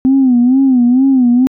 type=tone with vibrato; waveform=sine; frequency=255.4 Hz; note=C4; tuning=42 cents flat; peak=-5 dBFS; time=0.05-1.47 s; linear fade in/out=0 ms; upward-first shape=sine; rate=2.2 Hz; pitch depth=110 cents each way; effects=tanh soft clip ceiling -2 dBFS